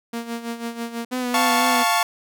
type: tone with tremolo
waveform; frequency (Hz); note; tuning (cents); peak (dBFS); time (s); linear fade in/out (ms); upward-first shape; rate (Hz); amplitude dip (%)
sawtooth; 233.1; A#3; 0; -21; 0.13-1.05; 5; sine; 6.1; 70
type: tone with vibrato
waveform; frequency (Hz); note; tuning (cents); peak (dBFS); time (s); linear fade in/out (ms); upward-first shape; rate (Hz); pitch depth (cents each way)
sawtooth; 249.2; B3; +16; -19; 1.11-1.84; 20; sine; 4; 31
type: chord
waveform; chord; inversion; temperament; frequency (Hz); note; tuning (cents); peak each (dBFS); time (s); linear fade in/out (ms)
sawtooth; F augmented; none; equal; 698.5 / 880 / 1108.7; F5 / A5 / C#6; 0 / 0 / 0; -18; 1.34-2.03; 2
effects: none